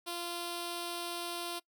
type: tone with notch filter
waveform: 5% pulse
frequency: 345.7 Hz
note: F4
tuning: 18 cents flat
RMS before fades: -39 dBFS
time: 0.06-1.6 s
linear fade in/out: 20 ms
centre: 1900 Hz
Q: 1.1
effects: noise-tail reverb RT60 0.1 s tail -22 dB re dry